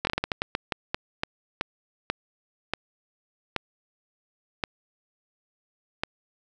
slowing click train, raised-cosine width 0.3 ms, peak -9 dBFS, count 18, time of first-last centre 0.05-6.035 s, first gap 21 ms, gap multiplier 1.3, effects none

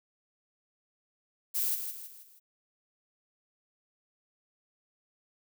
violet noise with echo, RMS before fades -30 dBFS, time 1.54-1.76 s, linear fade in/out 20 ms, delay 160 ms, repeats 4, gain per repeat -7 dB, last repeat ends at 2.4 s, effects none

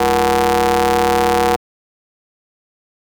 sawtooth ring-modulated tone, 131.3 Hz, C3, 6 cents sharp, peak -5 dBFS, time 0-1.56 s, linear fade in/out 5 ms, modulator 609 Hz, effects high-pass 60 Hz 12 dB/octave + 7-bit

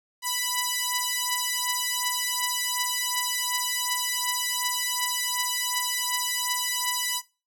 5% pulse beating tone pair, 987.8 / 990.5 Hz, B5 / B5, 0 / +5 cents, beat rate 2.7 Hz, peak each -16 dBFS, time 0.22-7.22 s, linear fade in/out 50 ms, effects noise-tail reverb RT60 0.3 s tail -20 dB re dry

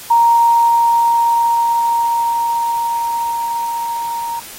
sine tone with level ramp, 933 Hz, A#5, 1 cent sharp, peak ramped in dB -7 to -19 dBFS, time 0.1-4.4 s, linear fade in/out 10 ms, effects white hiss -34 dBFS RMS until 4.58 s + AAC 48 kbps

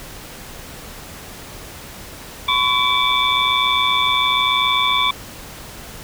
sine tone cluster, 1015 / 1116 / 2309 / 3426 / 3553 Hz, B5 / C#6 / D7 / A7 / A7, +47 / +11 / -30 / -47 / +16 cents, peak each -21 dBFS, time 2.48-5.11 s, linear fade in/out 5 ms, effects pink hiss -36 dBFS RMS until 6.03 s

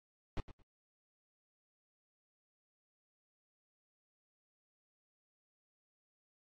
brown noise with echo, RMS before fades -35 dBFS, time 0.37-0.4 s, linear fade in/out 0 ms, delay 110 ms, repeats 2, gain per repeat -14 dB, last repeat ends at 0.62 s, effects low-pass 4000 Hz 12 dB/octave + AAC 48 kbps

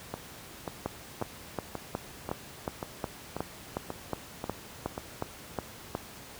two click trains, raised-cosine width 1 ms, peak -16 / -19 dBFS, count 15 / 10, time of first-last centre 0.86-5.951 / 0.14-4.979 s, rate 2.75 / 1.86 Hz, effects pink hiss -47 dBFS RMS until 6.39 s + high-pass 60 Hz 12 dB/octave

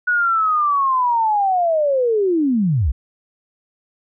sine linear sweep, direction down, 1474 to 51.5 Hz, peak -14 dBFS, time 0.07-2.92 s, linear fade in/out 10 ms, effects none

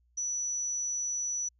sine tone, 5920 Hz, F#8, in tune, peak -30 dBFS, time 0.17-1.49 s, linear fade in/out 10 ms, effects added 60 Hz sine -65 dBFS peak until 1.59 s

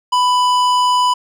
sine tone with hard clipping, 994 Hz, B5, 11 cents sharp, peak -13 dBFS, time 0.12-1.14 s, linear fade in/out 10 ms, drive 13 dB, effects none

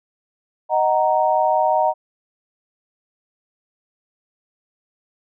sine chord, D# minor, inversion none, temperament equal with one note detuned, 622.3 / 747.3 / 932.3 Hz, D#5 / F#5 / A#5, 0 / +17 / 0 cents, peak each -19 dBFS, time 0.69-1.94 s, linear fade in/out 50 ms, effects none

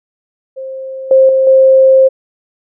sine tone with level steps, 529 Hz, C5, 19 cents sharp, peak -21 / -3 / -7 / -3 dBFS, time 0.56-2.09 s, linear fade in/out 20 ms, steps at 1.11 / 1.29 / 1.47 s, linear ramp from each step 2 ms, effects none

